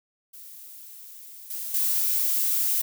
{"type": "noise with level steps", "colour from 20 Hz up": "violet", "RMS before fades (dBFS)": [-44, -33, -24], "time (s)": [0.33, 2.82], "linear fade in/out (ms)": 10, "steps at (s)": [1.5, 1.74], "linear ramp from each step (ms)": 5, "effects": []}